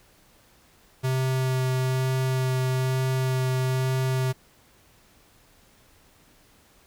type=tone with vibrato; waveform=square; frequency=130 Hz; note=C3; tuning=11 cents flat; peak=-23 dBFS; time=1.03-4.33 s; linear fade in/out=20 ms; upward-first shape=sine; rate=1.1 Hz; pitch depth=9 cents each way; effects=pink hiss -58 dBFS RMS until 6.86 s